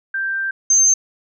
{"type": "tone pair in turn", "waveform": "sine", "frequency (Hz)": [1574, 6296], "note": ["G6", "G8"], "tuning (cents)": [7, 7], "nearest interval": "2 octaves", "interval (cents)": 2400, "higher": "second", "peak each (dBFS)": [-19, -10], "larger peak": "second", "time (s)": [[0.14, 0.51], [0.7, 0.94]], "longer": "first", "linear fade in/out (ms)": 5, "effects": []}